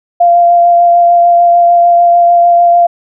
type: tone with vibrato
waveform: sine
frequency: 693 Hz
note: F5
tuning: 14 cents flat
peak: -3 dBFS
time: 0.2-2.87 s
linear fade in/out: 10 ms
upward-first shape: sine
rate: 6.7 Hz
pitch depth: 12 cents each way
effects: none